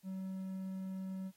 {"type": "tone", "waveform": "triangle", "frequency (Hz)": 189.5, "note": "F#3", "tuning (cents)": 42, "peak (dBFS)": -37, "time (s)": [0.03, 1.32], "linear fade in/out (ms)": 50, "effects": ["white hiss -71 dBFS RMS until 1.36 s", "AAC 48 kbps"]}